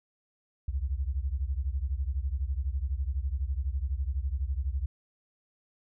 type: beating tone pair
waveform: sine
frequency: 63 / 75 Hz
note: B1 / D2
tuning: +35 / +37 cents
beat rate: 12 Hz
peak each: -30 / -32 dBFS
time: 0.68-4.86 s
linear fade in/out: 5 ms
effects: none